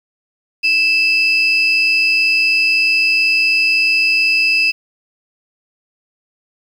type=tone pair together; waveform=sine; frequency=2637 / 4978 Hz; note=E7 / D#8; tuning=0 / 0 cents; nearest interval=major seventh; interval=1100 cents; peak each=-11 / -17 dBFS; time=0.63-4.72 s; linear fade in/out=20 ms; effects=tanh soft clip ceiling -5 dBFS + 7-bit